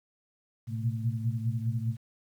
sine tone cluster, 112.5 / 117.4 / 122.5 / 127.2 / 223 Hz, A2 / A#2 / B2 / C3 / A3, +39 / +13 / -14 / -48 / +23 cents, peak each -30 / -39 / -35 / -36 / -38 dBFS, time 0.67-1.97 s, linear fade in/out 50 ms, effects 10-bit

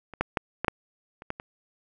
clicks, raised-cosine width 0.5 ms, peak -26 / -9 / -9 / -12 / -6 / -27 / -15 / -22 dBFS, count 8, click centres 0.137 / 0.21 / 0.372 / 0.646 / 0.682 / 1.221 / 1.304 / 1.399 s, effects none

